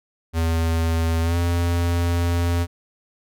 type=tone with pitch glide; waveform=square; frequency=82.2 to 86.09 Hz; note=E2 to F2; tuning=-4 to -24 cents; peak=-19 dBFS; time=0.33-2.67 s; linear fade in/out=50 ms; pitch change=+80 cents; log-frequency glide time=1.22-1.37 s; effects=none